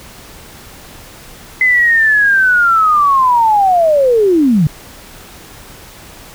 sine linear sweep, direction down, 2046 to 140 Hz, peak -7 dBFS, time 1.61-4.67 s, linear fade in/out 2 ms, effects pink hiss -36 dBFS RMS until 6.34 s

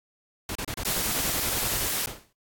pink noise bursts, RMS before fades -32 dBFS, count 15, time 0.49-1.869 s, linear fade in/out 2 ms, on 63 ms, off 31 ms
white noise, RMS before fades -28 dBFS, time 0.85-2.06 s, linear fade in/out 2 ms
pink noise with exponential decay, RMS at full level -32 dBFS, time 2.07-2.33 s, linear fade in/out 5 ms, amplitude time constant 55 ms
effects AAC 64 kbps

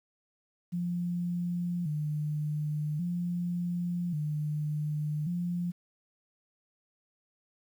sine tone with vibrato, 162.3 Hz, E3, 27 cents flat, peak -29 dBFS, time 0.72-5.72 s, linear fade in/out 20 ms, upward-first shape square, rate 0.44 Hz, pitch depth 130 cents each way, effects 10-bit

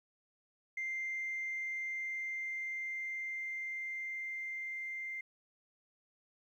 sine tone with level ramp, 2093 Hz, C7, in tune, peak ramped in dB -34 to -38 dBFS, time 0.77-5.21 s, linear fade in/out 5 ms, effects tanh soft clip ceiling -32 dBFS + 12-bit

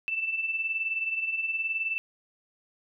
sine beating tone pair, 2637 / 2656 Hz, E7 / E7, 0 / +12 cents, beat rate 19 Hz, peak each -35 / -28 dBFS, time 0.08-1.98 s, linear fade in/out 0 ms, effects none

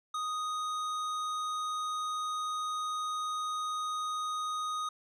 sine tone with hard clipping, 1244.5 Hz, D#6, in tune, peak -34 dBFS, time 0.14-4.89 s, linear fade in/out 5 ms, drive 12 dB, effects none

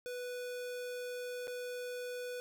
square tone with dropouts, 493.9 Hz, B4, in tune, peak -40 dBFS, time 0.06-2.4 s, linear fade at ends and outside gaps 0 ms, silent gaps 1.472-1.479 s, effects none

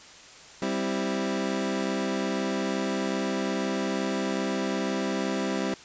25% pulse chord, C major, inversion second, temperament equal, 196 / 261.6 / 329.6 Hz, G3 / C4 / E4, 0 / 0 / 0 cents, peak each -26 / -27 / -29 dBFS, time 0.62-5.74 s, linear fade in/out 2 ms, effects white hiss -48 dBFS RMS until 5.84 s + resampled to 16000 Hz

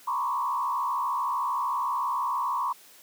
sine tone with frequency modulation, 1040 Hz, C6, 11 cents flat, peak -25 dBFS, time 0.07-2.73 s, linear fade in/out 10 ms, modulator 66.5 Hz, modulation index 1.5, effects white hiss -53 dBFS RMS until 3.02 s + high-pass 200 Hz 12 dB/octave

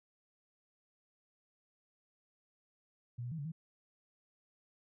sine tone with pitch steps, 120.3 / 122.6 / 162.4 / 142.1 / 161.5 Hz, B2 / B2 / E3 / C#3 / E3, -45 / -12 / -26 / +43 / -35 cents, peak -38 dBFS, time 3.18-3.52 s, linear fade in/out 10 ms, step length 68 ms, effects none

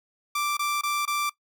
sawtooth tone bursts, 1174.7 Hz, D6, in tune, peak -21 dBFS, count 4, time 0.35-1.296 s, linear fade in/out 5 ms, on 220 ms, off 22 ms, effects noise-tail reverb RT60 0.1 s tail -19 dB re dry

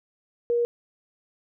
sine tone, 474.7 Hz, A#4, 31 cents sharp, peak -20 dBFS, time 0.5-0.65 s, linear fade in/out 0 ms, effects none

